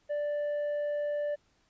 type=tone with tanh clipping; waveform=sine; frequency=587.3 Hz; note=D5; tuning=in tune; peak=-30 dBFS; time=0.09-1.36 s; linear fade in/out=20 ms; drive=4 dB; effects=pink hiss -70 dBFS RMS until 1.69 s + resampled to 16000 Hz